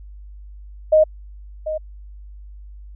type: tone with echo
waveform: sine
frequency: 622 Hz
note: D#5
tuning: 1 cent flat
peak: -9 dBFS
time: 0.92-1.04 s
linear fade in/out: 10 ms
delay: 740 ms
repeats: 1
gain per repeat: -12 dB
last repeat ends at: 1.78 s
effects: added 50 Hz sine -36 dBFS peak until 2.95 s